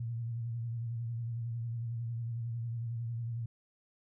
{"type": "tone with vibrato", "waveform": "sine", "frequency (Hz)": 116.54, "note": "A#2", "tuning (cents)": 0, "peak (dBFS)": -34, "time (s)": [0, 3.46], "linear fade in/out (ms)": 5, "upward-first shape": "triangle", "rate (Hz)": 11, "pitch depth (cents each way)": 59, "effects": []}